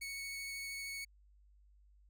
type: tone with vibrato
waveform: sawtooth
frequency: 2217 Hz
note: C#7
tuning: in tune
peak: -38 dBFS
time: 0.01-1.05 s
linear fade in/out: 10 ms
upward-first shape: sine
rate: 13 Hz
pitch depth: 9 cents each way
effects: added 50 Hz sine -62 dBFS peak until 2.09 s